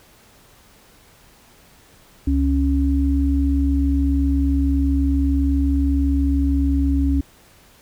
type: tone pair together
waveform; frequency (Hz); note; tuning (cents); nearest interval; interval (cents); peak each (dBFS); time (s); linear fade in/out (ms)
sine; 69.2 / 276.8; C#2 / C#4; -2 / -2; 2 octaves; 2400; -17 / -19; 2.27-7.21; 5
effects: pink hiss -51 dBFS RMS until 7.81 s